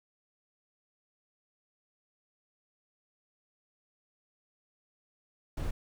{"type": "noise", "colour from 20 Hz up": "brown", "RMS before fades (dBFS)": -33, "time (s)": [5.57, 5.71], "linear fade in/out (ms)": 5, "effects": []}